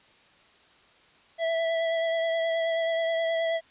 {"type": "tone with vibrato", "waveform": "square", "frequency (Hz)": 659.3, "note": "E5", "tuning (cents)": 0, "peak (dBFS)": -25, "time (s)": [1.38, 3.61], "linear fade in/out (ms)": 50, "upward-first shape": "sine", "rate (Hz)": 9.4, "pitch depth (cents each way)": 16, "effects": ["white hiss -58 dBFS RMS until 3.7 s", "resampled to 8000 Hz"]}